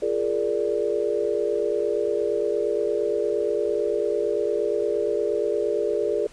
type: chord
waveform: sine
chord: Bb dominant seventh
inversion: second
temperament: equal with one note detuned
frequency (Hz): 349.2 / 417.5 / 466.2 / 587.3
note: F4 / Ab4 / Bb4 / D5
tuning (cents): 0 / +9 / 0 / 0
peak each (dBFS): -30 / -24 / -27 / -28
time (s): 0.02-6.27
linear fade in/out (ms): 5
effects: pink hiss -50 dBFS RMS until 6.32 s + resampled to 22050 Hz